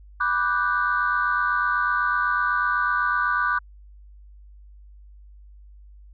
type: chord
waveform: sine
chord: G major seventh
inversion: first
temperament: equal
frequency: 987.8 / 1174.7 / 1480 / 1568 Hz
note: B5 / D6 / F#6 / G6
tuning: 0 / 0 / 0 / 0 cents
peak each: -29 / -23 / -23 / -28 dBFS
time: 0.2-3.59 s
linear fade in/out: 10 ms
effects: tanh soft clip ceiling -11 dBFS + added 50 Hz sine -44 dBFS peak until 6.13 s